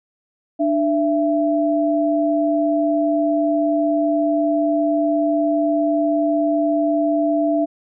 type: tone pair together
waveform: sine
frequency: 297.2 / 668 Hz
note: D4 / E5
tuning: +21 / +23 cents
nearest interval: octave + major second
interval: 1402 cents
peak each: -18 dBFS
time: 0.59-7.66 s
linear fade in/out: 20 ms
effects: none